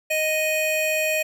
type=tone pair together; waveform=square; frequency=622.8 / 2489 Hz; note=D#5 / D#7; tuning=+2 / 0 cents; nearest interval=2 octaves; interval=2398 cents; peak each=-24 dBFS; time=0.1-1.23 s; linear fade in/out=10 ms; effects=none